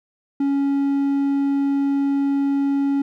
triangle tone, 278.6 Hz, C#4, 9 cents sharp, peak -15 dBFS, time 0.4-3.02 s, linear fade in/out 5 ms, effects none

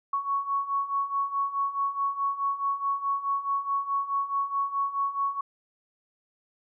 sine beating tone pair, 1108.7 / 1113.4 Hz, C#6 / C#6, 0 / +7 cents, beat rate 4.7 Hz, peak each -31 / -27 dBFS, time 0.13-5.41 s, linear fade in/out 5 ms, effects none

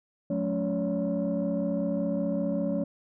sine tone cluster, 180.8 / 215.4 / 280.6 / 566 Hz, F#3 / A3 / C#4 / C#5, -40 / -37 / +21 / +36 cents, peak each -30 dBFS, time 0.3-2.84 s, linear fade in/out 5 ms, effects tanh soft clip ceiling -20 dBFS

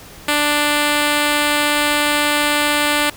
5% pulse tone, 294.6 Hz, D4, 6 cents sharp, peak -3 dBFS, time 0.28-3.1 s, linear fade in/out 5 ms, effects pink hiss -39 dBFS RMS until 3.16 s

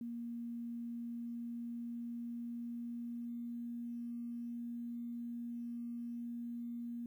sine tone with pitch glide, 235.5 to 237.1 Hz, A#3 to A#3, +18 to +30 cents, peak -40 dBFS, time 0.01-7.06 s, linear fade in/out 2 ms, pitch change +12 cents, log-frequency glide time 0.78-3.33 s, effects 12-bit

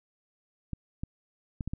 clicks, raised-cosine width 5 ms, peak -21 dBFS, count 5, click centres 0.733 / 1.035 / 1.608 / 1.676 / 1.735 s, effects none

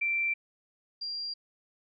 sine tone pair in turn, 2349 / 4764 Hz, D7 / D8, 0 / +24 cents, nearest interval octave, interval 1224 cents, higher second, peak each -26 / -33 dBFS, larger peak first, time 0.01-0.34 / 1.01-1.34 s, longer neither, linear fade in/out 10 ms, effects none

